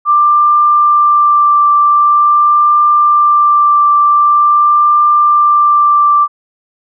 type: tone with vibrato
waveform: sine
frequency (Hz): 1182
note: D6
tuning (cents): +11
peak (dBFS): -5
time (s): 0.05-6.28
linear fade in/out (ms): 50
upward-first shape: triangle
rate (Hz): 0.45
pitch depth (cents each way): 12
effects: none